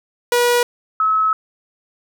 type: tone pair in turn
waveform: sawtooth / sine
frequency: 483.5 / 1290.8 Hz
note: B4 / E6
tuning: -37 / -37 cents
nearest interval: octave + perfect fourth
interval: 1700 cents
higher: second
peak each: -9 / -13 dBFS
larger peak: first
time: 0.32-0.63 / 1-1.33 s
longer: second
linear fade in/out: 2 ms
effects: none